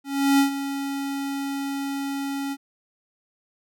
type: tone with ADSR envelope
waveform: square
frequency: 277.2 Hz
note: C#4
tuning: in tune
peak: -15 dBFS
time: 0.04-2.57 s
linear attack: 350 ms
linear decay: 110 ms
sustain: -12 dB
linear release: 50 ms
effects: none